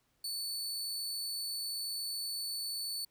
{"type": "tone", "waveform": "sawtooth", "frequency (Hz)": 4473, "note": "C#8", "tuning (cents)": 15, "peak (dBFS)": -33, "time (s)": [0.24, 3.05], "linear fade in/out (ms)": 5, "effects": ["pink hiss -75 dBFS RMS until 3.1 s"]}